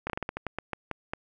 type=slowing click train; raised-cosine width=0.5 ms; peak=-16 dBFS; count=12; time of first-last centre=0.07-1.135 s; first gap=28 ms; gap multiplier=1.23; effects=none